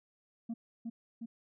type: tone with echo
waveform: sine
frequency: 230 Hz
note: A#3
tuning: 23 cents flat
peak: -32 dBFS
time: 0.49-0.54 s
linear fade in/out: 10 ms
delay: 360 ms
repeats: 2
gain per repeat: -3 dB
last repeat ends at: 1.26 s
effects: tanh soft clip ceiling -34 dBFS